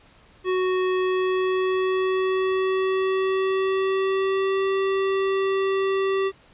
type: tone with pitch glide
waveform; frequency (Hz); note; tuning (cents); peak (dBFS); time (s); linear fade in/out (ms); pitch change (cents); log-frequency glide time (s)
square; 370.3 to 387.4; F#4 to G4; +1 to -20; -21; 0.44-6.32; 50; +79; 0.95-4.66
effects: pink hiss -54 dBFS RMS until 6.53 s + resampled to 8000 Hz